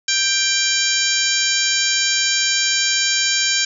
harmonic tone with a mistuned harmonic, 787 Hz, G5, 7 cents sharp, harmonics 2 / 3 / 4 / 5 / 6 / 7 / 8 / 9, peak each -24 / -24 / -24 / -24 / -24 / -24 / -24 / -24 dBFS, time 0.08-3.65 s, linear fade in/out 5 ms, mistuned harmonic 8, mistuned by +37 cents, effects none

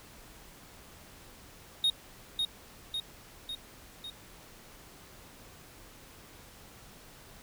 triangle tone with echo, 3729 Hz, A#7, in tune, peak -22 dBFS, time 1.84-1.9 s, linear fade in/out 2 ms, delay 550 ms, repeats 4, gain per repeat -4 dB, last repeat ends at 4.1 s, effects pink hiss -53 dBFS RMS until 7.42 s

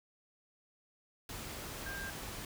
sine tone in noise, 1595 Hz, G6, 30 cents sharp, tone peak -41 dBFS, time 1.86-2.1 s, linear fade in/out 2 ms, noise pink, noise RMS -44 dBFS, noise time 1.29-2.45 s, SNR 0 dB, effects none

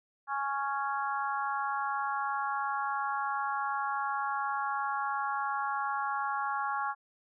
harmonic tone, 277.2 Hz, C#4, in tune, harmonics 3 / 4 / 5 / 6, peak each -34 / -34 / -36 / -41 dBFS, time 0.27-6.95 s, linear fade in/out 50 ms, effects none

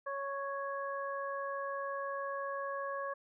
harmonic tone, 554.4 Hz, C#5, in tune, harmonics 1 / 2 / 3, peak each -39 / -39 / -44 dBFS, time 0.06-3.14 s, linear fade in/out 10 ms, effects none

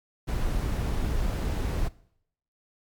brown noise, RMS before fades -27 dBFS, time 0.27-1.89 s, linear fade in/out 20 ms, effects noise-tail reverb RT60 0.7 s tail -21 dB re dry + MP3 96 kbps

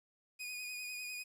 sawtooth tone with vibrato, 2476 Hz, D#7, 9 cents flat, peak -38 dBFS, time 0.39-1.24 s, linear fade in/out 20 ms, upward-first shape sine, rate 10 Hz, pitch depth 24 cents each way, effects resampled to 32000 Hz + 11-bit

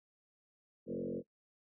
sine tone with frequency modulation, 347.3 Hz, F4, 10 cents flat, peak -36 dBFS, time 0.86-1.23 s, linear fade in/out 50 ms, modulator 45 Hz, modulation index 3.8, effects noise-tail reverb RT60 0.1 s tail -19 dB re dry

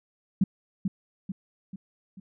sine tone with echo, 191.3 Hz, G3, 42 cents flat, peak -17 dBFS, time 0.41-0.44 s, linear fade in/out 5 ms, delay 440 ms, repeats 4, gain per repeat -6 dB, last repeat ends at 2.2 s, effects none

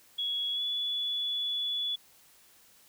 sine tone with pitch glide, 3349 to 3423 Hz, G#7 to A7, +14 to -48 cents, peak -29 dBFS, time 0.18-1.96 s, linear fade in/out 10 ms, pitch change +38 cents, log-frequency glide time 0.53-0.62 s, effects white hiss -60 dBFS RMS until 2.88 s

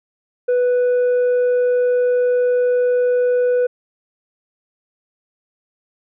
sine tone with tanh clipping, 493.9 Hz, B4, in tune, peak -14 dBFS, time 0.48-3.67 s, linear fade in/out 10 ms, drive 3 dB, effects none

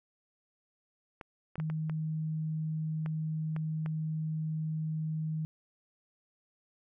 clicks, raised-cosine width 0.5 ms, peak -28 dBFS, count 8, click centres 1.212 / 1.556 / 1.6 / 1.7 / 1.897 / 3.061 / 3.564 / 3.861 s
sine tone, 157 Hz, D#3, 16 cents sharp, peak -31 dBFS, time 1.58-5.45 s, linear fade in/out 0 ms
effects none

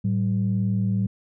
sine tone pair together, 109.83 / 191.4 Hz, A2 / G3, -3 / -41 cents, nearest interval minor seventh, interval 962 cents, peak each -22 dBFS, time 0.04-1.07 s, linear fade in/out 10 ms, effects tanh soft clip ceiling -14 dBFS

